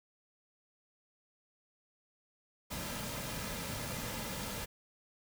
pink noise with comb filter, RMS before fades -40 dBFS, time 2.7-4.66 s, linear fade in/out 20 ms, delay 2.7 ms, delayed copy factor -0.5, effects none

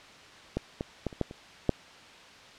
clicks, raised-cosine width 2 ms, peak -15 / -18 / -16 / -30 / -13 / -28 / -9 dBFS, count 7, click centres 0.57 / 0.809 / 1.067 / 1.128 / 1.213 / 1.311 / 1.693 s, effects white hiss -50 dBFS RMS until 2.58 s + low-pass 4000 Hz 12 dB/octave

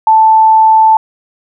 sine tone, 880 Hz, A5, in tune, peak -3 dBFS, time 0.07-0.97 s, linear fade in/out 2 ms, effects none

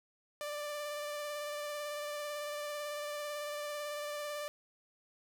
sawtooth tone with vibrato, 590 Hz, D5, 8 cents sharp, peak -34 dBFS, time 0.41-4.48 s, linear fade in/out 0 ms, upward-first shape sine, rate 18 Hz, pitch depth 18 cents each way, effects none

